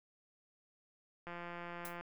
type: click train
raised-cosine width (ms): 0.5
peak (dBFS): -31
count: 129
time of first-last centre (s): 1.27-2.01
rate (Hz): 173
type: noise with exponential decay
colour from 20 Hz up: blue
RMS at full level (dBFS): -43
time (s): 1.85-1.97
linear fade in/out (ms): 1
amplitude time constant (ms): 26
effects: none